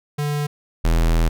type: tone pair in turn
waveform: square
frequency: 146.83 / 41.2 Hz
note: D3 / E1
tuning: 0 / 0 cents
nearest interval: octave + minor seventh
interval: 2200 cents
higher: first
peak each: -21 / -15 dBFS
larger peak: second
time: 0.18-0.47 / 0.84-1.29 s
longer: second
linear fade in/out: 10 ms
effects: none